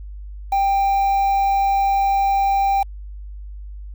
triangle tone with quantisation, 789 Hz, G5, 11 cents sharp, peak -13 dBFS, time 0.52-2.83 s, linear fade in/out 5 ms, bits 6, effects added 50 Hz sine -31 dBFS peak until 3.94 s

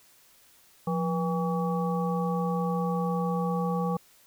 harmonic tone with a mistuned harmonic, 162 Hz, E3, 30 cents flat, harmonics 1 / 3 / 5 / 7, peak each -27 / -32 / -34 / -35 dBFS, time 0.87-3.97 s, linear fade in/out 5 ms, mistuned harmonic 1, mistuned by +140 cents, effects white hiss -59 dBFS RMS until 4.26 s

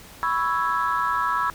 sine chord, C# minor seventh, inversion third, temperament equal, 987.8 / 1108.7 / 1318.5 / 1661.2 Hz, B5 / C#6 / E6 / G#6, 0 / 0 / 0 / 0 cents, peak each -25 / -26 / -24 / -28 dBFS, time 0.23-1.5 s, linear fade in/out 0 ms, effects tanh soft clip ceiling -13 dBFS + pink hiss -45 dBFS RMS until 1.54 s

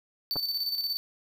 square tone with tremolo, 4537 Hz, C#8, 39 cents sharp, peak -27 dBFS, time 0.31-0.97 s, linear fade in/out 0 ms, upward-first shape square, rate 17 Hz, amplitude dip 50%
clicks, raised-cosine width 1 ms, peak -22 dBFS, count 2, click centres 0.358 / 0.365 s
effects none

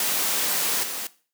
white noise with level steps, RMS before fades -24 / -31 dBFS, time 0-1.07 s, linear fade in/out 2 ms, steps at 0.83 s, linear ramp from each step 5 ms, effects noise-tail reverb RT60 0.4 s tail -18 dB re dry + high-pass 200 Hz 12 dB/octave

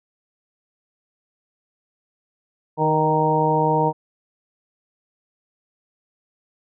harmonic tone with a mistuned harmonic, 155.2 Hz, D#3, 4 cents flat, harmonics 1 / 2 / 3 / 4 / 5 / 6, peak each -23 / -26 / -22 / -26 / -25 / -20 dBFS, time 2.77-3.93 s, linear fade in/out 50 ms, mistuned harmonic 3, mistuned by +17 cents, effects none

